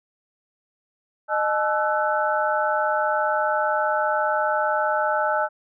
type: tone cluster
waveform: sine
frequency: 613 / 859 / 1324 / 1499 Hz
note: D#5 / A5 / E6 / F#6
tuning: -26 / -42 / +7 / +22 cents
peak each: -24 / -24 / -26 / -27 dBFS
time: 1.28-5.49 s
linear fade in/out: 50 ms
effects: none

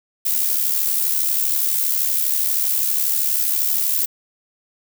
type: noise with amplitude modulation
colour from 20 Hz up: violet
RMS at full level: -17 dBFS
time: 0.25-4.06 s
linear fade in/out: 10 ms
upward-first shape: sine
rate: 72.5 Hz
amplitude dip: 55%
effects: none

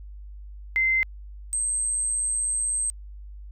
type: tone pair in turn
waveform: sine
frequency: 2074 / 8296 Hz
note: C7 / C9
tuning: -16 / -16 cents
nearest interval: 2 octaves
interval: 2400 cents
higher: second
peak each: -19 / -23 dBFS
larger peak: first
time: 0.76-1.03 / 1.53-2.9 s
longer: second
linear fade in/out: 0 ms
effects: added 50 Hz sine -38 dBFS peak until 3.51 s

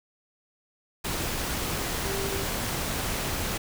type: tone in noise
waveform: sine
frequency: 392 Hz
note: G4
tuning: in tune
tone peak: -33 dBFS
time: 2.04-2.44 s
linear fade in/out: 10 ms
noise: pink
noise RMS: -30 dBFS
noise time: 1.04-3.58 s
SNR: -6 dB
effects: none

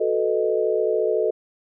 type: chord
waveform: sine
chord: B dominant seventh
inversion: second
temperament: equal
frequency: 370 / 440 / 493.9 / 622.3 Hz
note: F#4 / A4 / B4 / D#5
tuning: 0 / 0 / 0 / 0 cents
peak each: -26 / -21 / -27 / -25 dBFS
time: 0-1.31 s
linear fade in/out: 10 ms
effects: none

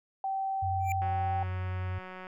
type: tone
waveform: sine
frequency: 774 Hz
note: G5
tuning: 22 cents flat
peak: -29 dBFS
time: 0.24-1.43 s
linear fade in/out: 2 ms
type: tone with vibrato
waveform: sine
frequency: 92.5 Hz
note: F#2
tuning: in tune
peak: -31 dBFS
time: 0.62-1.99 s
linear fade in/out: 10 ms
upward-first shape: triangle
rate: 10 Hz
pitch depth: 18 cents each way
type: tone with exponential growth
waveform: square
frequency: 2352 Hz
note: D7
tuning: 2 cents sharp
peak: -32 dBFS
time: 0.8-0.92 s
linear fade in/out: 1 ms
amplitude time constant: 26 ms
type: click train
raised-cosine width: 0.5 ms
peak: -29 dBFS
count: 232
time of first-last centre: 1.02-2.269 s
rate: 185 Hz
effects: none

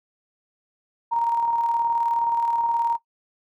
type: tone with tremolo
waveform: sine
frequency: 932.3 Hz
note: A#5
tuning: in tune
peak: -18 dBFS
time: 1.11-2.97 s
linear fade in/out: 20 ms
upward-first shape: square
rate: 19 Hz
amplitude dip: 35%
effects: noise-tail reverb RT60 0.1 s tail -17 dB re dry

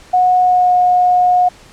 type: tone with pitch glide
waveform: sine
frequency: 730 to 722.4 Hz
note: F#5 to F#5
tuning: -24 to -42 cents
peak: -8 dBFS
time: 0.13-1.49 s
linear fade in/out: 10 ms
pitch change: -18 cents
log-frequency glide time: 0.4-0.72 s
effects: pink hiss -42 dBFS RMS until 1.72 s + low-pass 8000 Hz 12 dB/octave

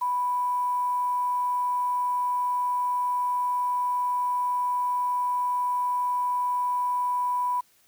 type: tone with quantisation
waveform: sine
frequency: 987.8 Hz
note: B5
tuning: in tune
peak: -23 dBFS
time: 0.01-7.61 s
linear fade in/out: 10 ms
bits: 8
effects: white hiss -62 dBFS RMS until 7.87 s

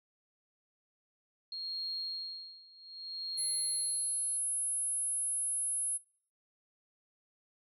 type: tone with tremolo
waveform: sine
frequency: 4257 Hz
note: C8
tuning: 29 cents sharp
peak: -33 dBFS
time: 1.52-4.37 s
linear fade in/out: 2 ms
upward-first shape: sine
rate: 0.63 Hz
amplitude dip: 90%
type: tone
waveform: sine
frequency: 10600 Hz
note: E9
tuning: 9 cents sharp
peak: -31 dBFS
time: 3.37-5.98 s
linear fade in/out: 20 ms
effects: noise-tail reverb RT60 0.6 s tail -22 dB re dry + tanh soft clip ceiling -27 dBFS

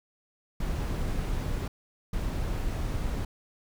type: noise bursts at uneven times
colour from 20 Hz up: brown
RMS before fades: -30 dBFS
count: 2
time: 0.6-1.68 / 2.13-3.25 s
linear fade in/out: 5 ms
effects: none

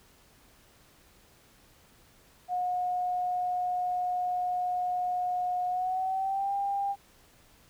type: tone with pitch glide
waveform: sine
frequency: 723 to 797.6 Hz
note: F#5 to G5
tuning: -40 to +30 cents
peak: -27 dBFS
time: 2.48-6.96 s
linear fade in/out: 50 ms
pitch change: +170 cents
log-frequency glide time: 5.68-6.53 s
effects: pink hiss -60 dBFS RMS until 7.69 s

